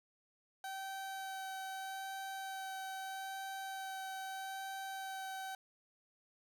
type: tone with vibrato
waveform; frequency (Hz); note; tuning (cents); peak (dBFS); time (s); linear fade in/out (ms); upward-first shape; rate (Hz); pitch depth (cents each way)
30% pulse; 770; G5; -31; -39; 0.64-5.55; 2; sine; 0.79; 9
effects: none